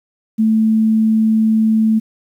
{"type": "tone", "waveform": "sine", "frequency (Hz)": 220, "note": "A3", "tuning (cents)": 0, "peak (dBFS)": -10, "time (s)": [0.38, 2], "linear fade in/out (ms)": 20, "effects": ["8-bit"]}